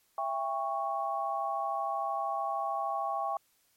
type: chord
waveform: sine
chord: C# diminished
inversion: first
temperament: just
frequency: 665.2 / 798.3 / 1108.7 Hz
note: E5 / G5 / C#6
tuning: +16 / +31 / 0 cents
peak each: -36 / -33 / -34 dBFS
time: 0.18-3.37 s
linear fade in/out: 2 ms
effects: white hiss -70 dBFS RMS until 3.76 s + MP3 64 kbps